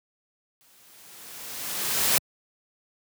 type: noise with exponential growth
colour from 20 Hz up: white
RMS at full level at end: -20 dBFS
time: 0.61-2.18 s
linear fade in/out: 0 ms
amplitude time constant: 340 ms
effects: high-pass 100 Hz 12 dB/octave